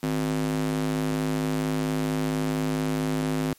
square tone with high-pass filter, 52.2 Hz, G#1, 10 cents sharp, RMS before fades -26 dBFS, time 0.03-3.53 s, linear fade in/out 0 ms, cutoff 210 Hz, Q 3.5, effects white hiss -57 dBFS RMS until 3.58 s + MP3 64 kbps

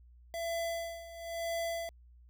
square tone with tremolo, 671 Hz, E5, 31 cents sharp, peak -33 dBFS, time 0.34-1.89 s, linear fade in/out 0 ms, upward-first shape sine, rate 1 Hz, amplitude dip 80%, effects added 60 Hz sine -55 dBFS peak until 2.29 s

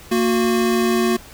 square tone pair together, 230 / 363.7 Hz, A#3 / F#4, -23 / -30 cents, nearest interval minor sixth, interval 793 cents, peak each -19 dBFS, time 0.11-1.17 s, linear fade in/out 10 ms, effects added 60 Hz sine -48 dBFS peak until 1.33 s + pink hiss -42 dBFS RMS until 1.33 s

